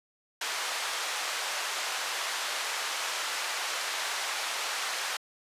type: band-pass noise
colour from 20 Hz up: pink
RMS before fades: -33 dBFS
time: 0.41-5.17 s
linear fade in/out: 5 ms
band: 880 to 7500 Hz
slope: 12 dB/octave
effects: high-pass 400 Hz 12 dB/octave + resampled to 32000 Hz